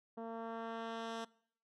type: tone with low-pass filter sweep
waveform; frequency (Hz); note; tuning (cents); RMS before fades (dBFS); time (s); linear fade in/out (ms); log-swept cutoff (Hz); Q
10% pulse; 227.5; A#3; -42; -43; 0.17-1.25; 10; 690 to 6800; 0.77
effects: noise-tail reverb RT60 0.6 s tail -22 dB re dry